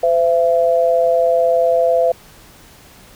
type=tone pair together; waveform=sine; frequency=511 / 673 Hz; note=C5 / E5; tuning=-41 / +36 cents; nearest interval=perfect fourth; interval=477 cents; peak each=-14 dBFS; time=0.03-2.12 s; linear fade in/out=5 ms; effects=pink hiss -44 dBFS RMS until 3.15 s